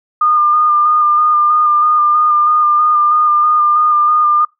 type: tone with vibrato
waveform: sine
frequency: 1211 Hz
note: D#6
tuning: 47 cents flat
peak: -8 dBFS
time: 0.21-4.45 s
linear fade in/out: 5 ms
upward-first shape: square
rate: 3.1 Hz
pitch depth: 17 cents each way
effects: noise-tail reverb RT60 0.2 s tail -25 dB re dry